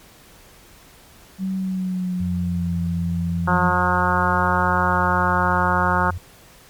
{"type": "tone with pitch glide", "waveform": "sine", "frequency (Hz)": [190, 171.24], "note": ["F#3", "F3"], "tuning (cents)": [46, -34], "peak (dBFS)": -21, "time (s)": [1.38, 3.75], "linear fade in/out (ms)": 50, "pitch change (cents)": -180, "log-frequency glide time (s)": [1.56, 2.79]}
{"type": "tone", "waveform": "sine", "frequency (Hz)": 88.1, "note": "F2", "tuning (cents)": 16, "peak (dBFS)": -25, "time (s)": [2.2, 6.18], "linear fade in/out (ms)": 5}
{"type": "harmonic tone", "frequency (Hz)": 179.9, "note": "F#3", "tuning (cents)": -48, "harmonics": [1, 2, 3, 4, 5, 6, 7, 8, 9], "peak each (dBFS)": [-25, -30, -28, -27, -22, -24, -24, -23, -33], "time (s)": [3.47, 6.11], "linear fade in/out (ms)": 10}
{"effects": ["pink hiss -48 dBFS RMS until 6.69 s", "MP3 96 kbps"]}